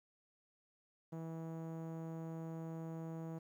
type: tone with low-pass filter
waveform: sawtooth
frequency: 162.9 Hz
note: E3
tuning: 20 cents flat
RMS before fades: -45 dBFS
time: 1.12-3.39 s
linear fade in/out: 10 ms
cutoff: 820 Hz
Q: 0.83
effects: 12-bit